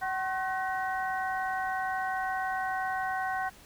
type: harmonic tone with a mistuned harmonic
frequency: 378.1 Hz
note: F#4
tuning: 38 cents sharp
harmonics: 2 / 3 / 4 / 5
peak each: -31 / -38 / -35 / -39 dBFS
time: 0.01-3.5 s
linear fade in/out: 20 ms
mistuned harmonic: 3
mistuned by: -82 cents
effects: pink hiss -54 dBFS RMS until 3.65 s